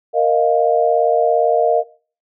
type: chord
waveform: sine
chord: Bb suspended fourth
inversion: none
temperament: just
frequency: 466.2 / 621.6 / 699.2 Hz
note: Bb4 / Eb5 / F5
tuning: 0 / -2 / +2 cents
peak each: -16 dBFS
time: 0.13-1.84 s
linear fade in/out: 50 ms
effects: noise-tail reverb RT60 0.4 s tail -20 dB re dry